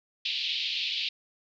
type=band-pass noise; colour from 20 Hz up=pink; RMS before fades=-31 dBFS; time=0.25-1.09 s; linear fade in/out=5 ms; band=2600 to 4400 Hz; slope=48 dB/octave; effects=none